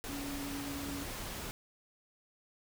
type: tone in noise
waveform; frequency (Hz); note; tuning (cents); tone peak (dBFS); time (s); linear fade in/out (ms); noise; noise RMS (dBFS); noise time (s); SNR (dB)
sine; 281; C#4; +24; -40; 0.09-1.03; 0; pink; -42; 0.04-1.51; -1
effects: none